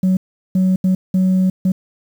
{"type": "tone bursts at uneven times", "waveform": "sine", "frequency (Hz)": 186.6, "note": "F#3", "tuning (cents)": 15, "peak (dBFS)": -9, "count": 5, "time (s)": [[0.03, 0.17], [0.55, 0.76], [0.84, 0.95], [1.14, 1.5], [1.65, 1.72]], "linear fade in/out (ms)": 5, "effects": ["tanh soft clip ceiling -10 dBFS", "7-bit"]}